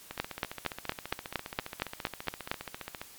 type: two click trains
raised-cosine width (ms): 0.3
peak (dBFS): -21 / -12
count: 44 / 11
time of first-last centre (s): 0.11-3.015 / 0.2-2.515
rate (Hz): 14.8 / 4.32
effects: white hiss -52 dBFS RMS until 3.18 s + MP3 96 kbps